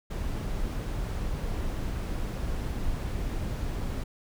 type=noise; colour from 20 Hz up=brown; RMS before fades=-31 dBFS; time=0.1-4.04 s; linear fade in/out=10 ms; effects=none